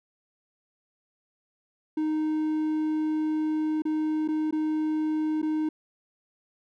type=tone with dropouts; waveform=triangle; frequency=310 Hz; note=D#4; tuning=6 cents flat; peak=-22 dBFS; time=1.97-5.69 s; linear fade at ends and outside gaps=5 ms; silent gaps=3.821-3.852 / 4.278-4.285 / 4.51-4.525 / 5.418-5.427 s; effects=none